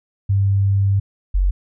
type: tone pair in turn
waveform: sine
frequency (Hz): 98.7 / 46.58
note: G2 / F#1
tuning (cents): +12 / +12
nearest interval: octave + minor second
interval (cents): 1300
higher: first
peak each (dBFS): -13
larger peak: neither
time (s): 0.29-1 / 1.34-1.51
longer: first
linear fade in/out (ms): 10
effects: none